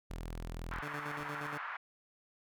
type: tone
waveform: sawtooth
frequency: 41.58 Hz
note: E1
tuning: 16 cents sharp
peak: -36 dBFS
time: 0.1-0.81 s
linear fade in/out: 10 ms
type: band-pass noise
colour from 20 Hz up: white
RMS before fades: -42 dBFS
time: 0.71-1.77 s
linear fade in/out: 5 ms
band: 910 to 1700 Hz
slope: 24 dB/octave
type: tone with tremolo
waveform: 15% pulse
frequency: 146.83 Hz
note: D3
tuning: in tune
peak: -35 dBFS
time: 0.82-1.58 s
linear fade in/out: 10 ms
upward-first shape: square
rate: 8.5 Hz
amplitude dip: 55%
type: noise with exponential decay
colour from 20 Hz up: brown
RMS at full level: -44 dBFS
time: 1.19-1.29 s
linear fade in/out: 1 ms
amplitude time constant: 20 ms
effects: none